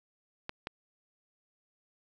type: clicks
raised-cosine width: 0.3 ms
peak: -20 dBFS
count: 2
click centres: 0.494 / 0.671 s
effects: none